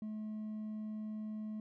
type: tone with hard clipping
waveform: sine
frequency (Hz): 214.9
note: A3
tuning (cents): -41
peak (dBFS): -40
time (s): 0.02-1.6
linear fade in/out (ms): 2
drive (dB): 2
effects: none